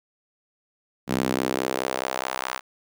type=tone with high-pass filter sweep; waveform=sawtooth; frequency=64.7 Hz; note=C2; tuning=19 cents flat; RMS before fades=-27 dBFS; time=1.07-2.61 s; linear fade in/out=50 ms; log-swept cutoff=200 to 1100 Hz; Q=1.4; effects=none